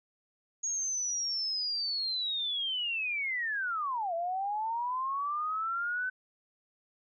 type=linear two-way sweep; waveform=sine; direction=down then up; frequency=6645 to 660 to 1523 Hz; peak=-30 dBFS; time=0.63-6.1 s; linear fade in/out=10 ms; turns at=4.14 s; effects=none